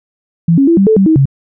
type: tone with pitch steps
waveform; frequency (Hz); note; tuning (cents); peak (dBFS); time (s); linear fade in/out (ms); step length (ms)
sine; 167.4 / 274.5 / 335.4 / 195.5 / 438.3 / 193.4 / 318 / 136.7; E3 / C#4 / E4 / G3 / A4 / G3 / D#4 / C#3; +27 / -17 / +30 / -4 / -7 / -23 / +38 / -24; -5; 0.48-1.256; 5; 97
effects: none